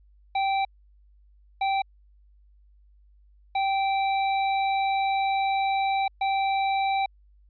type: tone bursts at uneven times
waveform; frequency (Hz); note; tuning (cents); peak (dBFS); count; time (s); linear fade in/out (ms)
square; 780; G5; -9; -23; 4; 0.35-0.65 / 1.61-1.82 / 3.55-6.08 / 6.21-7.06; 5
effects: added 50 Hz sine -54 dBFS peak until 7.49 s + resampled to 11025 Hz